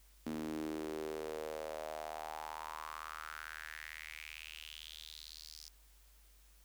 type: tone with high-pass filter sweep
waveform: sawtooth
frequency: 77.78 Hz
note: D#2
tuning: in tune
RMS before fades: -45 dBFS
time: 0.26-5.69 s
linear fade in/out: 5 ms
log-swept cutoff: 250 to 5200 Hz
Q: 4.7
effects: added 50 Hz sine -62 dBFS peak until 6.64 s + white hiss -68 dBFS RMS until 6.64 s